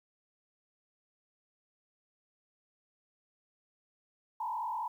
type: tone with frequency modulation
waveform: sine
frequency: 931 Hz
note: A#5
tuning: 2 cents flat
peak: -33 dBFS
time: 4.4-4.88 s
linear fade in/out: 5 ms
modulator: 44.8 Hz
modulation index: 1.6
effects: 11-bit